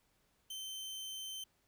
sawtooth tone, 3093 Hz, G7, 24 cents flat, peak -39 dBFS, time 0.5-1.44 s, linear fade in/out 5 ms, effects pink hiss -75 dBFS RMS until 1.67 s

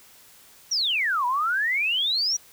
sine exponential two-way sweep, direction down then up, 5920 to 950 to 5920 Hz, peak -21 dBFS, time 0.71-2.37 s, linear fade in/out 10 ms, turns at 1.26 s, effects white hiss -52 dBFS RMS until 2.52 s

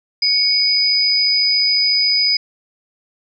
sine tone pair together, 2217 / 4977 Hz, C#7 / D#8, 0 / 0 cents, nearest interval octave + major second, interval 1400 cents, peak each -21 / -13 dBFS, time 0.22-2.37 s, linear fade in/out 5 ms, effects none

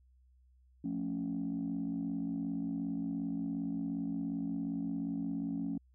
sine chord, F augmented, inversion none, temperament equal, 174.61 / 220 / 277.2 Hz, F3 / A3 / C#4, 0 / 0 / 0 cents, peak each -39 / -38 / -35 dBFS, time 0.84-5.78 s, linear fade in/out 5 ms, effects tanh soft clip ceiling -28 dBFS + added 63 Hz sine -62 dBFS peak until 5.94 s

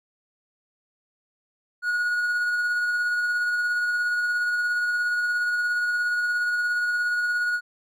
triangle tone with tremolo, 1451 Hz, F#6, 34 cents flat, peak -19 dBFS, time 1.82-7.61 s, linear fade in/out 50 ms, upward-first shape sine, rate 17 Hz, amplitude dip 25%, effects none

